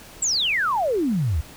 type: exponential sweep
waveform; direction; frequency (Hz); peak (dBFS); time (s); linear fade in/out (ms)
sine; down; 7902 to 68; -19; 0.22-1.41; 5
effects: pink hiss -44 dBFS RMS until 1.56 s